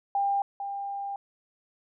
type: tone pair in turn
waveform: sine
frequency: 798 / 798 Hz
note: G5 / G5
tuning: +31 / +31 cents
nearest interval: unison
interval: 0 cents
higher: neither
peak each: -23 / -31 dBFS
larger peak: first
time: 0.15-0.42 / 0.6-1.16 s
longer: second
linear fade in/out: 2 ms
effects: none